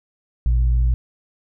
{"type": "tone pair together", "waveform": "sine", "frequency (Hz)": [58.27, 123.47], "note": ["A#1", "B2"], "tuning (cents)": [0, 0], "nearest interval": "octave + minor second", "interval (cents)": 1300, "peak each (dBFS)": [-14, -26], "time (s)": [0.46, 0.94], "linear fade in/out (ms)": 0, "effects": []}